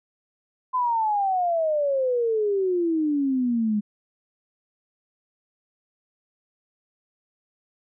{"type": "exponential sweep", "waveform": "sine", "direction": "down", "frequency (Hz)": [1029, 205], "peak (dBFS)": -20, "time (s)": [0.73, 3.81], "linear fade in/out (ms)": 20, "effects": []}